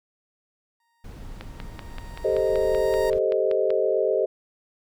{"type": "tone with exponential growth", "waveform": "30% pulse", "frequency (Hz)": 932.3, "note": "A#5", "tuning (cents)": 0, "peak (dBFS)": -27, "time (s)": [0.8, 3.1], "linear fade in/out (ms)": 2, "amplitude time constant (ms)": 500}
{"type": "noise", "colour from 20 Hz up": "brown", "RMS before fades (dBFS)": -38, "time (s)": [1.04, 3.19], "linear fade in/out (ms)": 5}
{"type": "click train", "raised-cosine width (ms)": 0.3, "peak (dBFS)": -20, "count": 13, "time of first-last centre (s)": [1.41, 3.704], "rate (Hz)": 5.23}
{"type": "chord", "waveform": "sine", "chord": "A half-diminished seventh", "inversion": "third", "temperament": "equal", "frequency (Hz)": [392, 440, 523.3, 622.3], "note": ["G4", "A4", "C5", "Eb5"], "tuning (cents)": [0, 0, 0, 0], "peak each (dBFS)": -25, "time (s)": [2.24, 4.26], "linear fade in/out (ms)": 10}
{"effects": []}